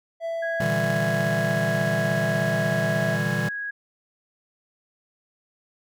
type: tone with pitch glide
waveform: triangle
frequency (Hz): 664 to 654.1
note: E5 to E5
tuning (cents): +12 to -14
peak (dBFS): -24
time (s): 0.2-3.18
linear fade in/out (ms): 50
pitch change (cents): -26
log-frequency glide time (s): 1.19-2.67
type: tone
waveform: sine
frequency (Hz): 1655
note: G#6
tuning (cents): -6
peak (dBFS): -28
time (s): 0.42-3.71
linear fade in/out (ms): 10
type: chord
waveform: square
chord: E half-diminished seventh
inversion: second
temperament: just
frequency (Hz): 118.67 / 148.33 / 164.81 / 197.78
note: Bb2 / D3 / E3 / G3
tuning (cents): +31 / +18 / 0 / +16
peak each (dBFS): -30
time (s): 0.6-3.49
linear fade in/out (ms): 5
effects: none